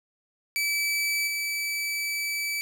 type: tone with level steps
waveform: sawtooth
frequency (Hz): 2305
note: D7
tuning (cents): -33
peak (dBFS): -21 / -24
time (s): 0.56-2.61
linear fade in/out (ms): 0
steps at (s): 1.27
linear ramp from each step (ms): 5
effects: none